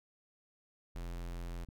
square tone, 43.06 Hz, F1, 24 cents flat, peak -40 dBFS, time 0.95-1.65 s, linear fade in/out 10 ms
click, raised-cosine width 5 ms, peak -40 dBFS, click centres 1.688 s
effects none

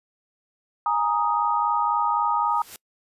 sine chord, Ab suspended second, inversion none, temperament just, 830.6 / 934.4 / 1245.9 Hz, Ab5 / Bb5 / Eb6, 0 / +4 / +2 cents, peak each -26 / -23 / -24 dBFS, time 0.86-2.62 s, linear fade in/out 2 ms
white noise with exponential growth, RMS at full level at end -37 dBFS, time 2.39-2.76 s, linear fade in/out 1 ms, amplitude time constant 80 ms
effects noise-tail reverb RT60 0.1 s tail -25 dB re dry + resampled to 32000 Hz

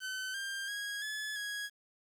sawtooth tone with pitch steps, 1523 / 1593 / 1647 / 1715 / 1659 Hz, F#6 / G6 / G#6 / A6 / G#6, +50 / +27 / -15 / -45 / -2 cents, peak -33 dBFS, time 0-1.7 s, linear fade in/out 50 ms, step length 340 ms, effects low-pass 11000 Hz 12 dB/octave + 10-bit

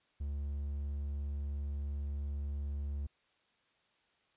triangle tone, 71.4 Hz, D2, 48 cents flat, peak -33 dBFS, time 0.2-3.07 s, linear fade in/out 10 ms, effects white hiss -73 dBFS RMS until 4.36 s + resampled to 8000 Hz

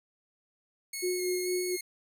10% pulse tone with vibrato, 2172 Hz, C#7, 36 cents flat, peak -26 dBFS, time 0.93-1.81 s, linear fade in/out 5 ms, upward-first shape square, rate 1.9 Hz, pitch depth 15 cents each way
sine tone with tremolo, 363.1 Hz, F#4, 33 cents flat, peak -27 dBFS, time 1.02-1.77 s, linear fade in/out 20 ms, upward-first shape sine, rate 4.3 Hz, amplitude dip 40%
effects none

